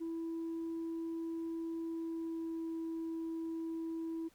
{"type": "tone with pitch glide", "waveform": "sine", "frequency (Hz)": [329.6, 327.3], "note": ["E4", "E4"], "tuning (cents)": [0, -12], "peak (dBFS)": -35, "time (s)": [0, 4.29], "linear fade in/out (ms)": 20, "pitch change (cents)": -12, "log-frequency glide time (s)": [1.83, 2.76], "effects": ["tanh soft clip ceiling -35 dBFS", "pink hiss -68 dBFS RMS until 4.34 s"]}